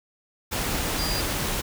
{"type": "tone in noise", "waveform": "sine", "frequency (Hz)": 4798, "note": "D8", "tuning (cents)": 36, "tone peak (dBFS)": -29, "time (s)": [0.98, 1.22], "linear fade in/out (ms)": 20, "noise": "pink", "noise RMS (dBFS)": -27, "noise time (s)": [0.51, 1.62], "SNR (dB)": -5, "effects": []}